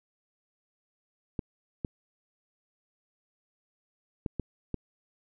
clicks, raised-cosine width 3 ms, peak -18 dBFS, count 5, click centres 1.392 / 1.848 / 4.262 / 4.397 / 4.743 s, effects none

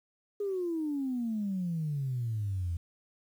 sine exponential sweep, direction down, 415.3 to 82.41 Hz, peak -29 dBFS, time 0.4-2.77 s, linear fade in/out 5 ms, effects tanh soft clip ceiling -25 dBFS + 10-bit

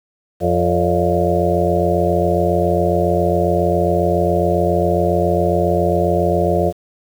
harmonic tone with a mistuned harmonic, 87.31 Hz, F2, in tune, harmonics 1 / 2 / 4 / 5 / 6 / 7 / 8, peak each -21 / -21 / -21 / -21 / -21 / -21 / -21 dBFS, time 0.4-6.73 s, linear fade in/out 50 ms, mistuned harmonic 6, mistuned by +88 cents, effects 7-bit

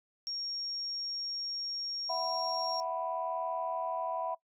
sine tone, 5560 Hz, F8, 9 cents flat, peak -34 dBFS, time 0.27-2.8 s, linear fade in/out 0 ms
sine chord, E suspended second, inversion none, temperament equal, 659.3 / 740 / 987.8 Hz, E5 / F#5 / B5, 0 / 0 / 0 cents, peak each -35 / -37 / -36 dBFS, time 2.09-4.35 s, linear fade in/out 10 ms
effects noise-tail reverb RT60 0.1 s tail -21 dB re dry + tanh soft clip ceiling -22 dBFS

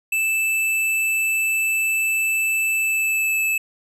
square tone with pitch glide, 2637 to 2616 Hz, E7 to E7, 0 to -14 cents, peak -19 dBFS, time 0.12-3.58 s, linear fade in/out 5 ms, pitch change -14 cents, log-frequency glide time 2.75-3.42 s, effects none

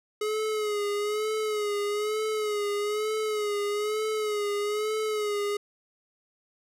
square tone with vibrato, 421.4 Hz, G#4, 25 cents sharp, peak -27 dBFS, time 0.21-5.57 s, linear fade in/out 5 ms, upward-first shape sine, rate 1.1 Hz, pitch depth 52 cents each way, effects low-pass 12000 Hz 12 dB/octave

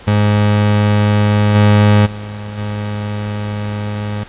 30% pulse tone with level steps, 104.1 Hz, G#2, 5 cents sharp, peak -7 / -4 / -22 / -16 dBFS, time 0.07-4.24 s, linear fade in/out 10 ms, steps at 1.54 / 2.05 / 2.57 s, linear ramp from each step 20 ms, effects pink hiss -37 dBFS RMS until 4.28 s + resampled to 8000 Hz

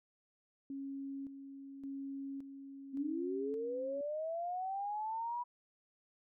sine tone with tremolo, 274.5 Hz, C#4, 17 cents flat, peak -40 dBFS, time 0.7-4.01 s, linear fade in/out 2 ms, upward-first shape square, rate 0.88 Hz, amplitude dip 55%
sine linear sweep, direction up, 264.7 to 979 Hz, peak -36 dBFS, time 2.93-5.44 s, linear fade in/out 20 ms
effects none

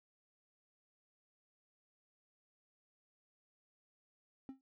triangle tone with exponential decay, 266.3 Hz, C4, 31 cents sharp, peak -39 dBFS, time 4.49-4.61 s, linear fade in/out 1 ms, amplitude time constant 26 ms, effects none

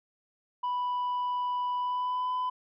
sine tone with pitch glide, 987.8 to 1004.5 Hz, B5 to B5, 0 to +29 cents, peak -25 dBFS, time 0.63-2.5 s, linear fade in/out 10 ms, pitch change +29 cents, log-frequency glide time 1.77-2.32 s, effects tanh soft clip ceiling -27 dBFS

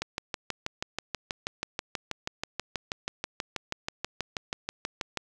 click train, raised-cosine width 0.2 ms, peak -13 dBFS, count 33, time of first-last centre 0.02-5.173 s, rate 6.21 Hz, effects none

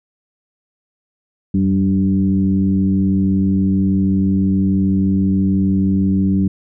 sine tone with frequency modulation, 191.3 Hz, G3, 42 cents flat, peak -12 dBFS, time 1.54-6.48 s, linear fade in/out 5 ms, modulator 98.8 Hz, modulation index 0.86, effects none

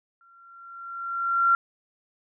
sine tone with exponential growth, 1372 Hz, F6, 31 cents flat, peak -15 dBFS, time 0.21-1.55 s, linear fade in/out 1 ms, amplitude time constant 290 ms, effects none

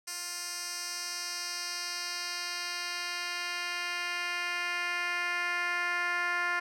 10% pulse tone with band-pass filter sweep, 351.2 Hz, F4, 10 cents sharp, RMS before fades -34 dBFS, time 0.07-6.6 s, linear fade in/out 10 ms, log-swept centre 7300 to 1700 Hz, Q 1.5, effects none

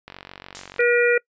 click train, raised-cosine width 0.3 ms, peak -21 dBFS, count 35, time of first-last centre 0.08-0.805 s, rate 46.9 Hz
blue noise with exponential decay, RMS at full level -29 dBFS, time 0.55-0.85 s, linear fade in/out 1 ms, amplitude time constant 65 ms
harmonic tone, 480.2 Hz, B4, 49 cents flat, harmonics 1 / 3 / 4 / 5, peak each -17 / -22 / -23 / -24 dBFS, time 0.79-1.18 s, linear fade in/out 5 ms
effects noise-tail reverb RT60 0.1 s tail -24 dB re dry + resampled to 16000 Hz

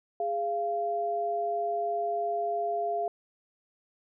sine tone pair together, 413 / 690 Hz, G#4 / F5, -10 / -21 cents, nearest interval major sixth, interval 889 cents, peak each -33 / -28 dBFS, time 0.2-3.08 s, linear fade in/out 2 ms, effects none

